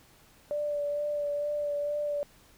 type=tone with vibrato; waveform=sine; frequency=585 Hz; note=D5; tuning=7 cents flat; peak=-28 dBFS; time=0.51-2.23 s; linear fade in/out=0 ms; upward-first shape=sine; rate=2.2 Hz; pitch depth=18 cents each way; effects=pink hiss -59 dBFS RMS until 2.57 s